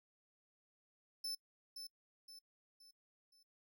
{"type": "tone with echo", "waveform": "40% pulse", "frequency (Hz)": 5274, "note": "E8", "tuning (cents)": 0, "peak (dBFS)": -39, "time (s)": [1.24, 1.35], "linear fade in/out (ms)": 5, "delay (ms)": 520, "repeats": 4, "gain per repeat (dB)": -7, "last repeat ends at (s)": 3.43, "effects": ["noise-tail reverb RT60 0.1 s tail -24 dB re dry"]}